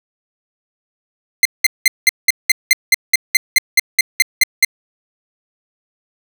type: tone bursts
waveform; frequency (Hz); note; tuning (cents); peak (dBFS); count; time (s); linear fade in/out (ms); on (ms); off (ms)
sawtooth; 2081; C7; -10; -3; 16; 1.43-4.648; 2; 23; 190
effects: none